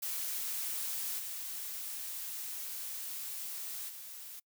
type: noise with level steps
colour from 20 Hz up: blue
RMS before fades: -37 / -41 / -47 dBFS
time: 0.02-4.4 s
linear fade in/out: 10 ms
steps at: 1.18 / 3.88 s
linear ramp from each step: 20 ms
effects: noise-tail reverb RT60 0.1 s tail -26 dB re dry